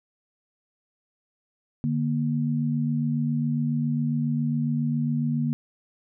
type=tone pair together; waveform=sine; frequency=148.7 / 236 Hz; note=D3 / A#3; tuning=+22 / +22 cents; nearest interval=minor sixth; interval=800 cents; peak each=-25 dBFS; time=1.84-5.53 s; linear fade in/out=0 ms; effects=none